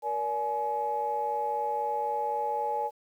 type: tone cluster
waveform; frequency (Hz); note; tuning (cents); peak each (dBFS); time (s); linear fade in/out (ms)
sine; 472.1 / 576 / 845; A#4 / D5 / G#5; +22 / -34 / +30; -34 / -35 / -28; 0.02-2.91; 50
effects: tanh soft clip ceiling -19 dBFS + 10-bit